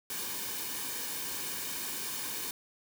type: noise with comb filter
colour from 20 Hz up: white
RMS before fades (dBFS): -37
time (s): 0.1-2.51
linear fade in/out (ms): 2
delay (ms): 1.5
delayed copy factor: -0.6
effects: none